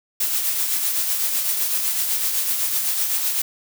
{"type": "noise with tremolo", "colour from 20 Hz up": "blue", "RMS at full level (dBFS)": -20, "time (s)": [0.2, 3.42], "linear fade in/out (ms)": 5, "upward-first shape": "triangle", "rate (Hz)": 7.9, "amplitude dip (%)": 45, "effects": []}